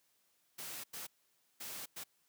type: noise bursts at uneven times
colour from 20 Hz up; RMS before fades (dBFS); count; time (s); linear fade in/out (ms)
white; -45; 4; 0.58-0.84 / 0.93-1.07 / 1.6-1.86 / 1.96-2.04; 10
effects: white hiss -75 dBFS RMS until 2.28 s + high-pass 100 Hz 12 dB/octave